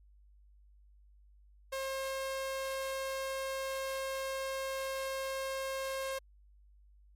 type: tone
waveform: sawtooth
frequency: 535 Hz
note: C5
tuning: 38 cents sharp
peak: -31 dBFS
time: 1.72-6.19 s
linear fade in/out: 10 ms
effects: added 50 Hz sine -58 dBFS peak until 7.15 s + MP3 64 kbps